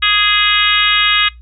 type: harmonic tone with a mistuned harmonic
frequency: 415.3 Hz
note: G#4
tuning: in tune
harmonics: 3 / 4 / 5 / 6 / 7 / 8 / 9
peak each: -18 / -18 / -18 / -18 / -18 / -18 / -18 dBFS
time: 0.02-1.29 s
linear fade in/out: 10 ms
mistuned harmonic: 6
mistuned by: +16 cents
effects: noise-tail reverb RT60 0.2 s tail -24 dB re dry + added 60 Hz sine -35 dBFS peak until 1.41 s